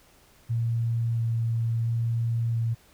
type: tone with vibrato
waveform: sine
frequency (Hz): 115.5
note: A#2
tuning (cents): -16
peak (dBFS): -23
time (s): 0.49-2.75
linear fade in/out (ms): 20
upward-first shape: square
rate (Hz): 0.73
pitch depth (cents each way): 8
effects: pink hiss -58 dBFS RMS until 2.93 s